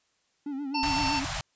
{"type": "tone with vibrato", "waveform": "triangle", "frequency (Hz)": 278.9, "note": "C#4", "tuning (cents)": 11, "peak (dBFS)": -29, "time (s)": [0.46, 1.25], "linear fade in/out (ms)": 5, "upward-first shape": "sine", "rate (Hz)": 7.8, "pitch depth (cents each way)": 88}
{"type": "harmonic tone", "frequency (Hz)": 896, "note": "A5", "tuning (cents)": 31, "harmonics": [1, 3, 5, 6], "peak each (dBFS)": [-28, -33, -35, -36], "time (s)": [0.74, 1.2], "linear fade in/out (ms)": 10}
{"type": "band-stop noise", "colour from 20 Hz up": "pink", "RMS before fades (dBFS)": -32, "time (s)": [0.83, 1.41], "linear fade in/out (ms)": 2, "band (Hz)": [170, 590], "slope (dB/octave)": 96}
{"effects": ["white hiss -71 dBFS RMS until 1.55 s", "resampled to 16000 Hz"]}